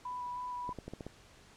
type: tone with vibrato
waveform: sine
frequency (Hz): 987.8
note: B5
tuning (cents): 0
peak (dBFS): -37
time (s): 0.05-0.73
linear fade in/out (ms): 5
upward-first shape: square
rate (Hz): 3.2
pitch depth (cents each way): 9
type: clicks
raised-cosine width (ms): 2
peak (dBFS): -28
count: 6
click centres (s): 0.692 / 0.787 / 0.88 / 0.936 / 1.008 / 1.066
effects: pink hiss -59 dBFS RMS until 1.56 s + low-pass 8000 Hz 12 dB/octave